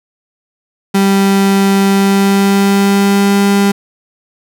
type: tone with pitch glide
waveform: 35% pulse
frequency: 196.2 to 199.74 Hz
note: G3 to G3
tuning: +2 to +33 cents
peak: -6 dBFS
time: 0.94-3.72 s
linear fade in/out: 10 ms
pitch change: +31 cents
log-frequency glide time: 1.85-3.37 s
effects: none